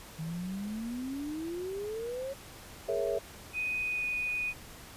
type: exponential sweep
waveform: sine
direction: up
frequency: 155.56 to 554.4 Hz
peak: -34 dBFS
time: 0.18-2.34 s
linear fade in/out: 20 ms
type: chord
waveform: sine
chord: A# half-diminished seventh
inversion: third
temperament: equal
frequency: 415.3 / 466.2 / 554.4 / 659.3 Hz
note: G#4 / A#4 / C#5 / E5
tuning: 0 / 0 / 0 / 0 cents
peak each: -34 dBFS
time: 2.88-3.19 s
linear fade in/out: 10 ms
type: tone with pitch glide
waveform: sine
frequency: 2496 to 2477 Hz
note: D#7 to D#7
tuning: +5 to -8 cents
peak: -30 dBFS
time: 3.53-4.54 s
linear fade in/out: 50 ms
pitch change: -13 cents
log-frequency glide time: 3.83-4.04 s
effects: pink hiss -49 dBFS RMS until 4.96 s + resampled to 32000 Hz